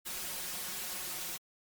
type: noise with comb filter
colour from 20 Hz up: white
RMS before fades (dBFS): -39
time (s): 0.05-1.38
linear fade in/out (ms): 20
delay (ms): 5.5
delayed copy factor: +1
effects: MP3 96 kbps